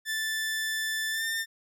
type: tone with pitch glide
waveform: sawtooth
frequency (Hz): 1760 to 1802.2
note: A6 to A6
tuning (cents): 0 to +41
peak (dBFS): -25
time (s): 0.05-1.46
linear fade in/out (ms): 50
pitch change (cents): +41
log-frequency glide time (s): 1.11-1.25
effects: none